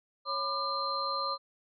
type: tone cluster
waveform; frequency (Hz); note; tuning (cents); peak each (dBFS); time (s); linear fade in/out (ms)
sine; 551 / 1000 / 1196 / 4135; C#5 / B5 / D6 / C8; -11 / +21 / +31 / -21; -39 / -39 / -32 / -36; 0.25-1.38; 50
effects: none